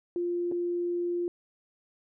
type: tone with dropouts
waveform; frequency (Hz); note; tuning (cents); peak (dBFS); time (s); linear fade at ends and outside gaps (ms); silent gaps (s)
sine; 349.2; F4; 0; -27; 0.16-1.28; 1; 0.515-0.521
effects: none